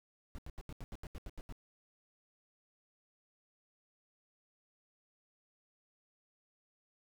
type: noise bursts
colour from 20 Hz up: brown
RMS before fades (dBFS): -44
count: 11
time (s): 0.35-1.524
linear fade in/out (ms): 0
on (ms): 34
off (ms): 80
effects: none